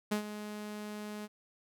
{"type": "tone with ADSR envelope", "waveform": "sawtooth", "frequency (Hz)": 210, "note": "G#3", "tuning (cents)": 19, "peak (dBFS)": -24, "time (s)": [0.11, 1.28], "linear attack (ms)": 11, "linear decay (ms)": 100, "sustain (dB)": -12, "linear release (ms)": 36, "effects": []}